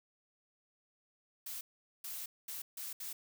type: noise bursts at uneven times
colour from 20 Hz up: blue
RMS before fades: -43 dBFS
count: 5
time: 1.46-1.61 / 2.04-2.26 / 2.48-2.62 / 2.77-2.93 / 3-3.13 s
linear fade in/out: 5 ms
effects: none